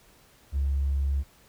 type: tone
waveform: triangle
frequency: 69.1 Hz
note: C#2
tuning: 5 cents flat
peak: -19 dBFS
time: 0.52-1.24 s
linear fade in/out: 50 ms
effects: tanh soft clip ceiling -21 dBFS + pink hiss -58 dBFS RMS until 1.48 s